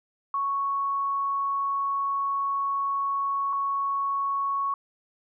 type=tone pair in turn; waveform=sine; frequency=1108.7 / 1108.7 Hz; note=C#6 / C#6; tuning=0 / 0 cents; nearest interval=unison; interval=0 cents; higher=neither; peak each=-24 dBFS; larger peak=neither; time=0.34-3.53 / 3.53-4.74 s; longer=first; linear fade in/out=2 ms; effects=none